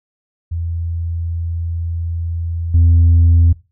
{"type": "tone with level steps", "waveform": "sine", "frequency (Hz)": 84, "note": "E2", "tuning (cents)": 33, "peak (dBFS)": [-18, -5], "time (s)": [0.51, 3.53], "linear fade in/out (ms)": 10, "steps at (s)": 2.74, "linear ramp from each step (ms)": 5, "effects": ["noise-tail reverb RT60 0.3 s tail -22 dB re dry", "tanh soft clip ceiling -5 dBFS"]}